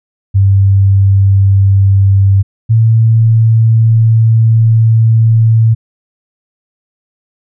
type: tone pair in turn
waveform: sine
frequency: 98 / 112.68 Hz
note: G2 / A2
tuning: 0 / +42 cents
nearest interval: major second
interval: 242 cents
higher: second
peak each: -4 dBFS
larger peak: neither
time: 0.34-2.43 / 2.69-5.75 s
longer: second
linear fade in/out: 20 ms
effects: none